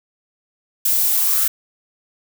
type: noise with high-pass filter sweep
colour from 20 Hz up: violet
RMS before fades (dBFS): -17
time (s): 0.85-1.48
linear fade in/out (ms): 5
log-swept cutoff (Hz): 500 to 1500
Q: 6.2
effects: none